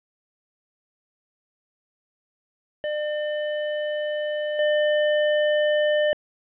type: tone with level steps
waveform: square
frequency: 600 Hz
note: D5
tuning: 37 cents sharp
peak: -25 / -19 dBFS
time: 2.84-6.13 s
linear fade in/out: 0 ms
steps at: 4.59 s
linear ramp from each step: 2 ms
effects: resampled to 8000 Hz + 9-bit